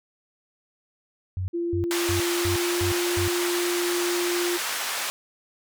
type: tone bursts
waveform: sine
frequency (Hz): 92.5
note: F#2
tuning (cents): 0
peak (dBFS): -25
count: 6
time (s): 1.37-3.28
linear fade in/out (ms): 0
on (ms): 110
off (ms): 250
type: tone with pitch glide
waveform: sine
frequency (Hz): 342.6 to 349.8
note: F4 to F4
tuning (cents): -33 to +3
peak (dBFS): -24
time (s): 1.53-4.58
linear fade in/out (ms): 20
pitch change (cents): +36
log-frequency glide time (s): 1.67-2.87
type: band-pass noise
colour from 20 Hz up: pink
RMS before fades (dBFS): -29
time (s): 1.91-5.1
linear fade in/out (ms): 0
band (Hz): 960 to 14000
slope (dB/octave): 12
effects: none